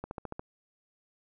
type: click train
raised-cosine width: 1 ms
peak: -23 dBFS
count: 6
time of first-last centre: 0.04-0.395 s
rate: 14.1 Hz
effects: none